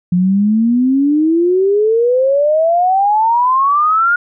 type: exponential sweep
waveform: sine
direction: up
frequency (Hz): 174.61 to 1442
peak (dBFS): -9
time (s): 0.12-4.16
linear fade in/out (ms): 5
effects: none